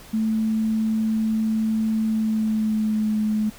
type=tone with pitch glide; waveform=sine; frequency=220 to 214.4 Hz; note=A3 to A3; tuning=0 to -45 cents; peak=-19 dBFS; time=0.13-3.5 s; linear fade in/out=10 ms; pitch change=-45 cents; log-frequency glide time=2.06-3.17 s; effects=pink hiss -45 dBFS RMS until 3.58 s